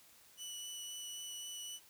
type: tone with vibrato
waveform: 20% pulse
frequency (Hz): 2960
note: F#7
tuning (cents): 0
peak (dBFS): -38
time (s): 0.37-1.8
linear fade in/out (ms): 50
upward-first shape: sine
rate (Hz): 3.8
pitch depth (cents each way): 8
effects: white hiss -63 dBFS RMS until 1.89 s